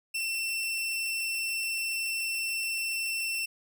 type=tone; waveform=sawtooth; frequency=2693 Hz; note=E7; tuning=36 cents sharp; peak=-26 dBFS; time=0.14-3.46 s; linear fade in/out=10 ms; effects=none